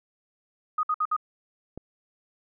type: tone bursts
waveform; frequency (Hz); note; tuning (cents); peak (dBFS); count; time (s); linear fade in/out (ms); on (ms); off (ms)
sine; 1244.5; D#6; 0; -22; 4; 0.78-1.165; 5; 52; 59
type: click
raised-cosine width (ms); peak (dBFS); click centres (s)
2; -24; 1.776
effects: none